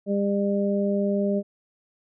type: harmonic tone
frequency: 200.7 Hz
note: G3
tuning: 41 cents sharp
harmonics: 1 / 2 / 3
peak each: -23 / -27 / -27 dBFS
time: 0.06-1.43 s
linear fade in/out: 50 ms
effects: none